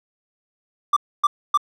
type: tone bursts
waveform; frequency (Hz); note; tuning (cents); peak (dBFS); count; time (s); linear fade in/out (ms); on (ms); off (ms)
triangle; 1174.7; D6; 0; -11; 3; 0.93-1.575; 5; 35; 270
effects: none